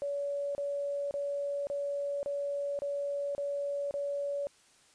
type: tone bursts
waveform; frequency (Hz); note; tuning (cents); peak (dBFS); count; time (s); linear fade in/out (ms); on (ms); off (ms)
sine; 568; C#5; +42; -31; 8; 0.02-4.47; 0; 530; 30
effects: white hiss -63 dBFS RMS until 4.94 s + resampled to 22050 Hz